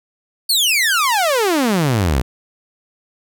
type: exponential sweep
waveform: sawtooth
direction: down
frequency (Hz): 4593 to 58.5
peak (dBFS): -10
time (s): 0.49-2.22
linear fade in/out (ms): 10
effects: none